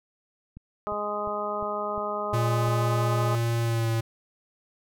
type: click train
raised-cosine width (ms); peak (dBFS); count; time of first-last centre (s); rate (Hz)
5; -30; 7; 0.57-2.683; 2.84
type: harmonic tone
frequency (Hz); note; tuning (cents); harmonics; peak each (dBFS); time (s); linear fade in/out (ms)
207.7; G#3; 0; 1 / 2 / 3 / 4 / 5 / 6; -40 / -35 / -32 / -36 / -36 / -32; 0.87-3.35; 0
type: tone with pitch glide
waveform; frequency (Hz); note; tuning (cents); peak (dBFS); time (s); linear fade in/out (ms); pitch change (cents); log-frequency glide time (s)
square; 116.54 to 113.81; A#2 to A#2; 0 to -41; -24; 2.33-4.01; 10; -41; 3.61-3.89
effects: none